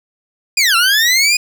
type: linear two-way sweep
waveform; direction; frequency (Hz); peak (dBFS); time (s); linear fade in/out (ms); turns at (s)
20% pulse; down then up; 2489 to 1329 to 2489; -5; 0.57-1.37; 5; 0.76
effects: none